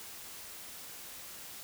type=silence; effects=white hiss -47 dBFS RMS until 1.63 s